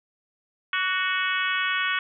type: harmonic tone with a mistuned harmonic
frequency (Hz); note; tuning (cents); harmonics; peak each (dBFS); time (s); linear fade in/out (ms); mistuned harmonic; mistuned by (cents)
370; F#4; 0; 3 / 4 / 5 / 6 / 7 / 8 / 9; -30 / -27 / -30 / -31 / -32 / -34 / -34; 0.73-1.99; 2; 3; +35
effects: none